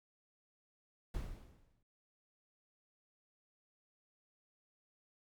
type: noise with exponential decay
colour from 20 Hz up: brown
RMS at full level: -38 dBFS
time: 1.14-1.83 s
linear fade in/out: 5 ms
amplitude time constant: 150 ms
effects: MP3 96 kbps